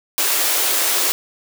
white high-pass noise, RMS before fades -18 dBFS, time 0.18-1.12 s, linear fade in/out 0 ms, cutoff 280 Hz, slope 96 dB/octave, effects none

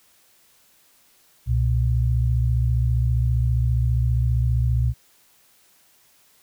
sine tone pair together, 65.41 / 120.38 Hz, C2 / B2, 0 / -44 cents, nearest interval major seventh, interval 1056 cents, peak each -20 dBFS, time 1.46-4.94 s, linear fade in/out 50 ms, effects white hiss -58 dBFS RMS until 6.42 s

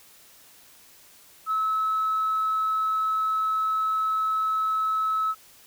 sine tone, 1296 Hz, E6, 30 cents flat, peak -21 dBFS, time 1.46-5.35 s, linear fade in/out 50 ms, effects tanh soft clip ceiling -18 dBFS + white hiss -53 dBFS RMS until 5.66 s

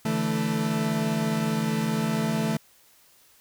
40% pulse chord, D suspended second, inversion none, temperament equal with one note detuned, 145.23 / 164.81 / 220 Hz, D3 / E3 / A3, -19 / 0 / 0 cents, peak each -31 / -28 / -25 dBFS, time 0.05-2.57 s, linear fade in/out 5 ms, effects white hiss -58 dBFS RMS until 3.4 s

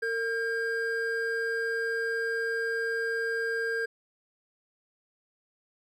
triangle tone pair together, 456.2 / 1606 Hz, A#4 / G6, -37 / +41 cents, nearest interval octave + minor seventh, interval 2178 cents, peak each -29 / -28 dBFS, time 0.02-3.86 s, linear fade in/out 10 ms, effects none

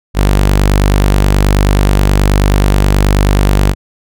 sawtooth tone, 49.37 Hz, G1, 13 cents sharp, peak -3 dBFS, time 0.14-3.75 s, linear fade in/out 50 ms, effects none

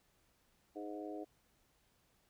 harmonic tone with a mistuned harmonic, 103.83 Hz, G#2, in tune, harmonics 3 / 4 / 5 / 6 / 7, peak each -45 / -48 / -51 / -51 / -51 dBFS, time 0.75-1.25 s, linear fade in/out 20 ms, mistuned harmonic 6, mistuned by +18 cents, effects pink hiss -74 dBFS RMS until 2.29 s

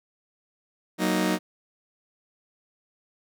sawtooth chord, D# minor, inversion first, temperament just, 186.68 / 233.3 / 311.1 Hz, F#3 / A#3 / D#4, +16 / +2 / 0 cents, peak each -22 / -25 / -22 dBFS, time 0.98-1.39 s, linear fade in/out 50 ms, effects none

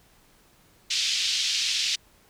pink band-pass noise, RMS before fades -26 dBFS, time 0.9-1.96 s, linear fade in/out 10 ms, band 2900 to 5800 Hz, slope 24 dB/octave, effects pink hiss -59 dBFS RMS until 2.29 s

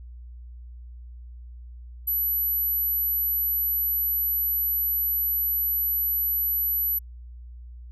sine tone, 11840 Hz, F#9, in tune, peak -22 dBFS, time 2.07-6.99 s, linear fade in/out 10 ms, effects added 60 Hz sine -39 dBFS peak until 7.91 s

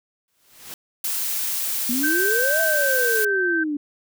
white noise with exponential growth, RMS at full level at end -34 dBFS, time 0.28-0.74 s, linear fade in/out 1 ms, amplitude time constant 100 ms
blue noise, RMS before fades -25 dBFS, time 1.04-3.25 s, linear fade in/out 5 ms
sine exponential two-way sweep, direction up then down, 233.1 to 663 to 286 Hz, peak -22 dBFS, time 1.89-3.77 s, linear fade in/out 5 ms, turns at 2.61 s
sine tone, 1554 Hz, G6, 16 cents flat, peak -20 dBFS, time 2.03-3.64 s, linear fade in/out 10 ms
effects none

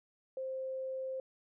sine tone, 525 Hz, C5, 6 cents sharp, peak -36 dBFS, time 0.37-1.2 s, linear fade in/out 2 ms, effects none

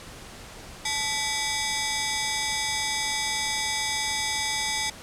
10% pulse ring-modulated tone, 1426 Hz, F6, 36 cents sharp, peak -14 dBFS, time 0.85-4.9 s, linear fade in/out 5 ms, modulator 561 Hz, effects pink hiss -43 dBFS RMS until 5.02 s + low-pass 10000 Hz 12 dB/octave

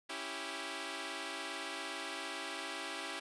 5% pulse chord, C# diminished, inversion none, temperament equal, 277.2 / 329.6 / 392 Hz, C#4 / E4 / G4, 0 / 0 / 0 cents, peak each -34 / -32 / -33 dBFS, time 0.09-3.2 s, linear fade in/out 10 ms, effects resampled to 22050 Hz

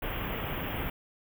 pink band-stop noise, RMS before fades -34 dBFS, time 0.02-0.9 s, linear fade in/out 5 ms, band 3300 to 13000 Hz, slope 96 dB/octave, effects none

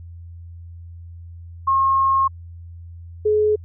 sine tone pair in turn, 1078 / 424.6 Hz, C#6 / G#4, -49 / +38 cents, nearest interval octave + major third, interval 1613 cents, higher first, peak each -14 dBFS, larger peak neither, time 1.67-2.28 / 3.25-3.56 s, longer first, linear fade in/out 10 ms, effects added 85 Hz sine -35 dBFS peak until 3.64 s

